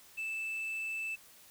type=tone; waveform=sine; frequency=2637 Hz; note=E7; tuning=in tune; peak=-32 dBFS; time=0.17-1.16 s; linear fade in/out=20 ms; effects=tanh soft clip ceiling -34 dBFS + white hiss -58 dBFS RMS until 1.5 s